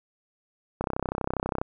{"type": "click train", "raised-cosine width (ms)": 1, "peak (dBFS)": -13, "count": 27, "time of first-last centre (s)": [0.81, 1.615], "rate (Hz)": 32.3, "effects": []}